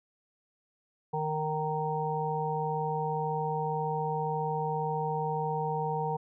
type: harmonic tone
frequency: 154.7 Hz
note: D#3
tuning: 10 cents flat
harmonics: 1 / 3 / 5 / 6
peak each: -34 / -34 / -34 / -34 dBFS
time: 1.13-6.17 s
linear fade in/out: 10 ms
effects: none